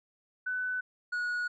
sine / triangle tone pair in turn, 1500 / 1457.3 Hz, F#6 / F#6, +23 / -27 cents, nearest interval unison, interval 50 cents, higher first, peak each -30 / -28 dBFS, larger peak second, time 0.46-0.81 / 1.12-1.48 s, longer second, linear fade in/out 10 ms, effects resampled to 16000 Hz

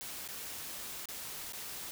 white noise with dropouts, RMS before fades -43 dBFS, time 0.01-1.91 s, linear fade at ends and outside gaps 0 ms, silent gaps 0.277-0.287 / 1.056-1.087 / 1.523-1.533 s, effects none

